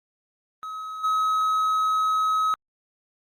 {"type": "tone with level steps", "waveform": "triangle", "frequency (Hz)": 1277, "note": "D#6", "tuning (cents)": 45, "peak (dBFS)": [-29, -18], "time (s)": [0.63, 2.54], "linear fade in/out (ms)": 0, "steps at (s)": 1.03, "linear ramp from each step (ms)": 20, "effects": ["Opus 48 kbps"]}